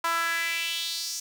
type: tone with high-pass filter sweep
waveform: sawtooth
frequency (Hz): 333.4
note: E4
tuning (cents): +20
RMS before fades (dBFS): -29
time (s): 0.04-1.2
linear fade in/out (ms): 5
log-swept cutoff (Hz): 1100 to 6100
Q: 3.4
effects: none